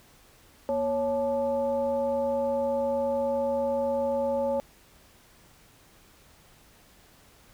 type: tone with frequency modulation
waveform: sine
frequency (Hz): 554.4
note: C#5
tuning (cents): 0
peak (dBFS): -24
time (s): 0.69-4.6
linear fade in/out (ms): 0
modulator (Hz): 316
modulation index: 0.67
effects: pink hiss -57 dBFS RMS until 7.53 s